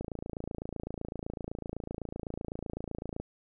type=click train; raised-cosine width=2 ms; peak=-23 dBFS; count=90; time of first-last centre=0.01-3.2 s; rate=27.9 Hz; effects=none